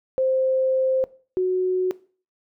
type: tone pair in turn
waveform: sine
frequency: 523.3 / 369 Hz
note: C5 / F#4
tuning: 0 / -5 cents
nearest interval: tritone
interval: 605 cents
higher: first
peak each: -18 dBFS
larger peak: neither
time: 0.18-1.04 / 1.37-1.91 s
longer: first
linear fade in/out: 0 ms
effects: noise-tail reverb RT60 0.4 s tail -19 dB re dry